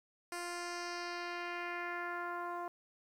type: tone with low-pass filter sweep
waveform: 10% pulse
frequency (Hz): 349.2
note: F4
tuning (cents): 0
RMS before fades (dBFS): -41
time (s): 0.32-2.68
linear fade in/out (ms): 2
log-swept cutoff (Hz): 10000 to 920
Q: 1.8
effects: 11-bit